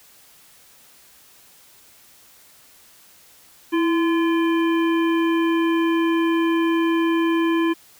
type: harmonic tone with a mistuned harmonic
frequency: 343.2 Hz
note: F4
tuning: 30 cents flat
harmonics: 1 / 3 / 5 / 7 / 9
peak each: -17 / -27 / -31 / -34 / -36 dBFS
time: 3.72-7.74 s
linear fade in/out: 20 ms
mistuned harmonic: 1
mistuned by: -68 cents
effects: white hiss -51 dBFS RMS until 7.99 s